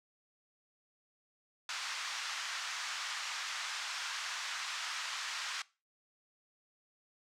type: band-pass noise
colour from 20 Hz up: pink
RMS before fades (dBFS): -40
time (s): 1.69-5.62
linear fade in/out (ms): 2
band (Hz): 1100 to 6700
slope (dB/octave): 24
effects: noise-tail reverb RT60 0.3 s tail -21 dB re dry